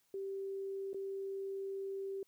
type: tone with dropouts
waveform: sine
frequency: 390.1 Hz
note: G4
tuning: 8 cents flat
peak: -38 dBFS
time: 0.14-2.23 s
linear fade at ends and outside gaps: 2 ms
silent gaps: 0.932-0.944 s
effects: white hiss -75 dBFS RMS until 2.27 s